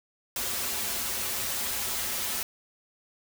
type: noise with comb filter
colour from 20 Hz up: white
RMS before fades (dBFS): -31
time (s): 0.36-2.43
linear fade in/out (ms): 2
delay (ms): 6.5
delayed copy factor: -1
effects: none